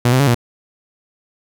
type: tone with pitch steps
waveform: sawtooth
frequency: 121.8 / 129.1 / 141.1 / 119.8 Hz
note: B2 / C3 / C#3 / A#2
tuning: -24 / -23 / +31 / +48 cents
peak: -7 dBFS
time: 0.05-0.346 s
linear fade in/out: 5 ms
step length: 74 ms
effects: none